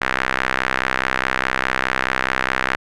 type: tone with band-pass filter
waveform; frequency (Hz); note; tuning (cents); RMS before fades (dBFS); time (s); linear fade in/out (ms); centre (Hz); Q
sawtooth; 64.8; C2; -16; -21; 0.01-2.76; 5; 1700; 2.1
effects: none